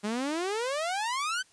sawtooth exponential sweep, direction up, 200.6 to 1568 Hz, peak -25 dBFS, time 0.03-1.43 s, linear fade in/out 20 ms, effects white hiss -61 dBFS RMS until 1.52 s + resampled to 22050 Hz

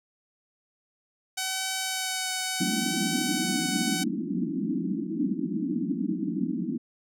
5% pulse tone with vibrato, 754 Hz, F#5, 32 cents sharp, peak -16 dBFS, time 1.37-4.04 s, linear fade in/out 10 ms, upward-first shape sine, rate 0.76 Hz, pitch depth 13 cents each way
white band-pass noise, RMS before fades -29 dBFS, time 2.6-6.78 s, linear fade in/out 10 ms, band 170 to 330 Hz, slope 96 dB/octave
effects none

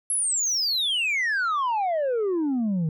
sine exponential sweep, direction down, 11220 to 152.1 Hz, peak -19 dBFS, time 0.1-2.89 s, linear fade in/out 2 ms, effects tanh soft clip ceiling -21 dBFS

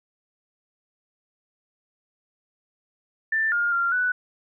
sine tone with pitch steps, 1776 / 1415 / 1386 / 1486 Hz, A6 / F6 / F6 / F#6, +16 / +22 / -14 / +7 cents, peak -20 dBFS, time 3.32-4.12 s, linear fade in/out 5 ms, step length 200 ms, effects none

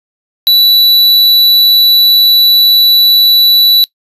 square tone, 3951 Hz, B7, in tune, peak -4 dBFS, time 0.47-3.84 s, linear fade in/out 0 ms, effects noise-tail reverb RT60 0.1 s tail -22 dB re dry + resampled to 32000 Hz

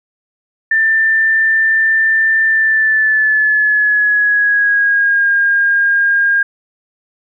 sine tone with pitch glide, 1783 to 1616.2 Hz, A6 to G#6, +22 to -48 cents, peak -9 dBFS, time 0.71-6.43 s, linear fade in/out 5 ms, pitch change -170 cents, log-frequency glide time 2.47-5.29 s, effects none

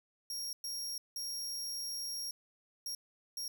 sawtooth tone bursts at uneven times, 5588 Hz, F8, in tune, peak -35 dBFS, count 5, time 0.3-0.53 / 0.64-0.98 / 1.16-2.31 / 2.86-2.95 / 3.37-3.48 s, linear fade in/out 2 ms, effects none

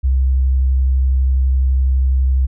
sine tone with vibrato, 65.41 Hz, C2, in tune, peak -11 dBFS, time 0.03-2.47 s, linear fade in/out 20 ms, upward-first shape sine, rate 12 Hz, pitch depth 14 cents each way, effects none

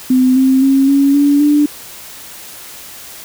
sine tone with pitch steps, 256.1 / 263.3 / 270.7 / 278.3 / 286.1 / 294.2 Hz, C4 / C4 / C#4 / C#4 / D4 / D4, -37 / +11 / -41 / +7 / -45 / +3 cents, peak -7 dBFS, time 0.1-1.66 s, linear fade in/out 5 ms, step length 260 ms, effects white hiss -33 dBFS RMS until 3.24 s

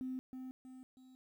triangle tone with echo, 257.9 Hz, C4, 25 cents flat, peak -34 dBFS, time 0.01-0.19 s, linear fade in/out 0 ms, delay 320 ms, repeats 3, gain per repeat -7 dB, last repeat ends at 1.15 s, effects tanh soft clip ceiling -36 dBFS + 12-bit

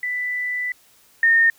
sine tone pair in turn, 1985 / 1830.5 Hz, B6 / A#6, +8 / -32 cents, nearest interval minor second, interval 140 cents, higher first, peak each -22 / -12 dBFS, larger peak second, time 0.03-0.72 / 1.23-1.5 s, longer first, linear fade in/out 2 ms, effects white hiss -55 dBFS RMS until 1.58 s

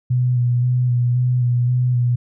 sine tone with vibrato, 123.47 Hz, B2, in tune, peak -14 dBFS, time 0.1-2.16 s, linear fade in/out 10 ms, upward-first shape square, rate 1.9 Hz, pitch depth 21 cents each way, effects none

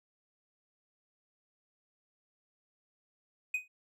triangle tone with exponential decay, 2500 Hz, D#7, 8 cents sharp, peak -25 dBFS, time 3.54-3.68 s, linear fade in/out 5 ms, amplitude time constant 29 ms, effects none

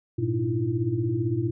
sine tone cluster, 104.2 / 119.9 / 304.6 / 323.1 / 340.4 Hz, G#2 / A#2 / D#4 / E4 / F4, +6 / +49 / -37 / -35 / -44 cents, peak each -31 / -26 / -35 / -34 / -28 dBFS, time 0.18-1.51 s, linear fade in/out 10 ms, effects none

